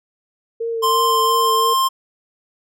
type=tone with vibrato; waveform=sine; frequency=454.7 Hz; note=A#4; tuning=43 cents flat; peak=-20 dBFS; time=0.6-1.74 s; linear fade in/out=10 ms; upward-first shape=sine; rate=2.9 Hz; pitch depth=28 cents each way
type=tone with pitch glide; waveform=square; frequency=1046.5 to 1055.6 Hz; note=C6 to C6; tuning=0 to +15 cents; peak=-15 dBFS; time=0.82-1.89 s; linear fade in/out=20 ms; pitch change=+15 cents; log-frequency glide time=1.19-1.68 s
effects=none